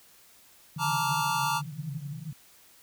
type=band-pass noise; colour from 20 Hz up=pink; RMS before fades=-37 dBFS; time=0.76-2.33 s; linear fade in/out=5 ms; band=140 to 160 Hz; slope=96 dB/octave
type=chord; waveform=square; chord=Bb major seventh; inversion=third; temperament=just; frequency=874.1 / 932.3 / 1165.4 / 1398.5 Hz; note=A5 / Bb5 / D6 / F6; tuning=-12 / 0 / -14 / +2 cents; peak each=-32 / -31 / -32 / -35 dBFS; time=0.78-1.62 s; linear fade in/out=50 ms
effects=white hiss -57 dBFS RMS until 2.82 s